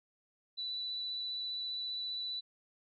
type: tone with vibrato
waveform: sine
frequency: 3967 Hz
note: B7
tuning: 7 cents sharp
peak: -36 dBFS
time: 0.57-2.41 s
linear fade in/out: 20 ms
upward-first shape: sine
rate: 15 Hz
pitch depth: 12 cents each way
effects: none